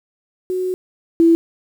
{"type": "tone pair in turn", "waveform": "sine", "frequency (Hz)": [368.9, 332.6], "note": ["F#4", "E4"], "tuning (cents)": [-5, 16], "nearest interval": "major second", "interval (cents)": 179, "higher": "first", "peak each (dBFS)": [-18, -8], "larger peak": "second", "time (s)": [[0.5, 0.74], [1.2, 1.35]], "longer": "first", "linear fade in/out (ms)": 0, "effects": ["7-bit"]}